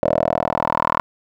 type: tone with band-pass filter sweep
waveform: 10% pulse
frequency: 40.37 Hz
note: E1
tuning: 35 cents flat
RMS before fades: -20 dBFS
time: 0.03-1 s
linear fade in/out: 0 ms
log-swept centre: 570 to 1100 Hz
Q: 4.3
effects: none